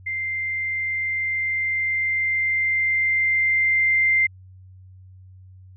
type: tone with level ramp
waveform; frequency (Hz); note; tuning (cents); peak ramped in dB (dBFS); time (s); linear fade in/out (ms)
sine; 2091; C7; -2; -24 to -15; 0.06-4.27; 10
effects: added 93 Hz sine -43 dBFS peak until 5.76 s